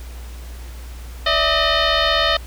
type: tone with frequency modulation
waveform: sine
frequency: 1196 Hz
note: D6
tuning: 31 cents sharp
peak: -14 dBFS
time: 1.26-2.37 s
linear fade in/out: 5 ms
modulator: 617 Hz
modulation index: 4.8
effects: added 60 Hz sine -31 dBFS peak until 2.46 s + pink hiss -43 dBFS RMS until 2.46 s